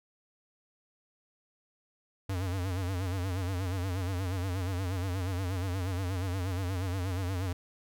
square tone with vibrato, 92.5 Hz, F#2, in tune, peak -31 dBFS, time 2.29-7.53 s, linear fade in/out 5 ms, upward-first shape sine, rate 8.4 Hz, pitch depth 100 cents each way, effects none

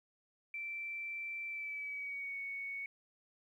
sine tone with pitch glide, 2339 to 2223 Hz, D7 to C#7, -8 to +4 cents, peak -39 dBFS, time 0.54-2.86 s, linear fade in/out 2 ms, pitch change -88 cents, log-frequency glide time 1.47-2.38 s, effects 12-bit

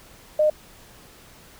sine tone, 610 Hz, D#5, 34 cents flat, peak -15 dBFS, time 0.39-0.5 s, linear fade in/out 5 ms, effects pink hiss -49 dBFS RMS until 1.59 s

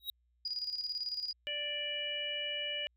square tone with exponential growth, 3821 Hz, A#7, 42 cents sharp, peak -32 dBFS, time 0-0.1 s, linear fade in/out 2 ms, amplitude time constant 21 ms
sine tone with tremolo, 4888 Hz, D#8, 32 cents flat, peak -33 dBFS, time 0.45-1.33 s, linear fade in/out 5 ms, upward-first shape square, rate 18 Hz, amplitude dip 60%
harmonic tone, 587.3 Hz, D5, in tune, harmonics 1 / 3 / 4 / 5, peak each -44 / -45 / -42 / -36 dBFS, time 1.47-2.87 s, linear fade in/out 0 ms
effects added 60 Hz sine -70 dBFS peak until 2.96 s

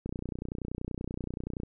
click train, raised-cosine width 3 ms, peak -22 dBFS, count 49, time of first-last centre 0.06-1.634 s, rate 30.5 Hz, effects none

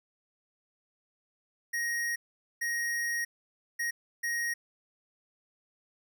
square tone bursts at uneven times, 1878 Hz, A#6, 12 cents sharp, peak -30 dBFS, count 4, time 1.73-2.16 / 2.61-3.25 / 3.79-3.91 / 4.23-4.54 s, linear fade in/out 10 ms, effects none

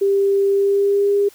sine tone with pitch glide, 396 to 403.9 Hz, G4 to G#4, +18 to -48 cents, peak -13 dBFS, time 0.01-1.29 s, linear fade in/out 10 ms, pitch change +34 cents, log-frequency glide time 0.5-1.14 s, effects white hiss -48 dBFS RMS until 1.34 s

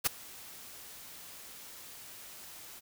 white noise with ADSR envelope, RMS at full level -25 dBFS, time 0.04-2.81 s, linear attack 24 ms, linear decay 13 ms, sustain -24 dB, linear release 33 ms, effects none

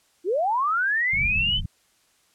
sine linear sweep, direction up, 317.1 to 3100 Hz, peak -20 dBFS, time 0.24-1.61 s, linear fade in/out 50 ms
pink low-pass noise, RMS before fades -30 dBFS, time 1.13-1.66 s, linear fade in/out 5 ms, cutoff 200 Hz, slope 48 dB/octave
effects white hiss -63 dBFS RMS until 2.34 s + low-pass 10000 Hz 12 dB/octave

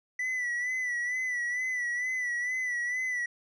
triangle tone with vibrato, 1975 Hz, B6, in tune, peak -27 dBFS, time 0.19-3.26 s, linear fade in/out 5 ms, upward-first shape sine, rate 2.2 Hz, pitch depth 53 cents each way, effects resampled to 22050 Hz

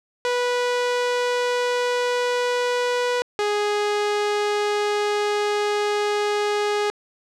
sawtooth tone pair in turn, 490.6 / 415 Hz, B4 / G#4, -12 / -1 cents, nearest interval minor third, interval 289 cents, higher first, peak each -16 dBFS, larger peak neither, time 0.25-3.22 / 3.39-6.9 s, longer second, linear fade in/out 0 ms, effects low-pass 6000 Hz 12 dB/octave

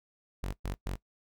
sawtooth tone bursts, 46.25 Hz, F#1, in tune, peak -29 dBFS, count 3, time 0.43-0.955 s, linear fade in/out 0 ms, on 95 ms, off 120 ms, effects noise-tail reverb RT60 0.1 s tail -18 dB re dry

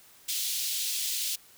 pink high-pass noise, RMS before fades -31 dBFS, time 0.28-1.36 s, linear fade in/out 10 ms, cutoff 3200 Hz, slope 24 dB/octave, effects white hiss -56 dBFS RMS until 1.57 s

